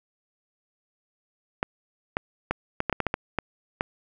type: clicks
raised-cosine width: 0.5 ms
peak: -9 dBFS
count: 11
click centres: 1.629 / 2.169 / 2.51 / 2.804 / 2.897 / 2.927 / 3.003 / 3.067 / 3.141 / 3.387 / 3.809 s
effects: none